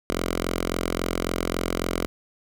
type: tone with notch filter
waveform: 5% pulse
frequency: 43.65 Hz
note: F1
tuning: in tune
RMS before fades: -27 dBFS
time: 0.1-2.06 s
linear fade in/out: 0 ms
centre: 120 Hz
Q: 0.85
effects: none